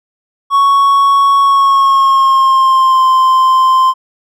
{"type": "tone with pitch glide", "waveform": "triangle", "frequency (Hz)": [1111, 1042.6], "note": ["C#6", "C6"], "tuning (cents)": [4, -6], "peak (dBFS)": -4, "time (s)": [0.5, 3.94], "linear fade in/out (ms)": 50, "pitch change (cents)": -110, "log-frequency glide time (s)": [1.4, 3.06], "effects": []}